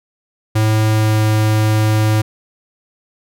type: tone with pitch glide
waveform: square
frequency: 108.8 to 108.11 Hz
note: A2 to A2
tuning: -19 to -30 cents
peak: -12 dBFS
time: 0.55-2.22 s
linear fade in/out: 10 ms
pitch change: -11 cents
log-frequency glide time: 0.88-1.24 s
effects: none